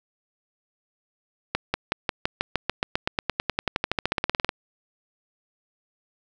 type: accelerating click train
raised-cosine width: 0.3 ms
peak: -6 dBFS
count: 30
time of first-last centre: 1.55-4.491 s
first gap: 190 ms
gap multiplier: 0.95
effects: none